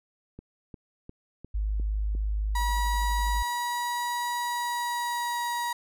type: click train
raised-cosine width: 3 ms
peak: -29 dBFS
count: 6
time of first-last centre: 0.39-2.151 s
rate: 2.84 Hz
type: tone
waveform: sine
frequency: 51.91 Hz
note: G#1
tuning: in tune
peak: -25 dBFS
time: 1.54-3.43 s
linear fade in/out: 10 ms
type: tone with pitch glide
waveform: 35% pulse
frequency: 964 to 955.7 Hz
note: B5 to A#5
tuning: -42 to +43 cents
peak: -26 dBFS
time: 2.55-5.73 s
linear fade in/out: 5 ms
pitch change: -15 cents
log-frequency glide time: 4.38-5.47 s
effects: none